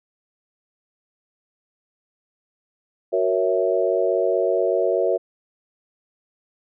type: chord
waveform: sine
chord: F# dominant seventh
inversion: none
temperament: equal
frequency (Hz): 370 / 466.2 / 554.4 / 659.3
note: F#4 / A#4 / C#5 / E5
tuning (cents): 0 / 0 / 0 / 0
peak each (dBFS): -23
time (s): 3.12-5.18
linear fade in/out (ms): 20
effects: none